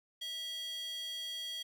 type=tone with high-pass filter; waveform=square; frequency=654 Hz; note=E5; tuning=14 cents flat; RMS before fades=-41 dBFS; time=0.21-1.63 s; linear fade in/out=10 ms; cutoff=3200 Hz; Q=4.9; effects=none